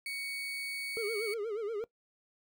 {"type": "tone", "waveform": "35% pulse", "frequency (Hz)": 2233, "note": "C#7", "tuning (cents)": 12, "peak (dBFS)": -34, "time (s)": [0.06, 1.34], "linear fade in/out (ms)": 2}
{"type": "tone with vibrato", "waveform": "triangle", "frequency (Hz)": 433, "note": "A4", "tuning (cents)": -28, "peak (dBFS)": -31, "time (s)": [0.97, 1.84], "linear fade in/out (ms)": 0, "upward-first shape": "sine", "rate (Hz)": 8.4, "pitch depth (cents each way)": 130}
{"effects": ["noise-tail reverb RT60 0.1 s tail -20 dB re dry"]}